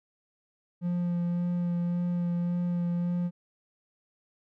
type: tone with vibrato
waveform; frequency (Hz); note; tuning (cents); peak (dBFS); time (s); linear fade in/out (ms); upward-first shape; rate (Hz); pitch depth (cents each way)
triangle; 174.61; F3; 0; -24; 0.81-3.31; 50; sine; 1.8; 13
effects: none